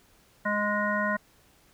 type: harmonic tone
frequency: 207.7 Hz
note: G#3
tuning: in tune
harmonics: 1 / 3 / 5 / 7 / 9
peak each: -31 / -31 / -31 / -31 / -31 dBFS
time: 0.45-1.17 s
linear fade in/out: 10 ms
effects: pink hiss -61 dBFS RMS until 1.73 s